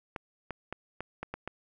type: clicks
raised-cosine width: 0.5 ms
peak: -21 dBFS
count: 7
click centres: 0.162 / 0.507 / 0.726 / 1.006 / 1.23 / 1.34 / 1.476 s
effects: none